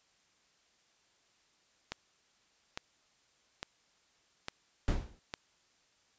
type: click train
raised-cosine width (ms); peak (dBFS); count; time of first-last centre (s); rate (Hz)
0.2; -19; 5; 1.92-5.339; 1.17
type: noise with exponential decay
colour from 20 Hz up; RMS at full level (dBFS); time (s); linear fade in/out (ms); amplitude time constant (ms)
brown; -25; 4.88-5.19; 1; 67
effects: white hiss -70 dBFS RMS until 6.18 s + resampled to 16000 Hz